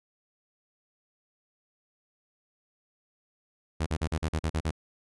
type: tone bursts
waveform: sawtooth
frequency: 79.3 Hz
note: D#2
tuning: 33 cents sharp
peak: -22 dBFS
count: 9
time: 3.8-4.711 s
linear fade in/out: 10 ms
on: 63 ms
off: 43 ms
effects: resampled to 24000 Hz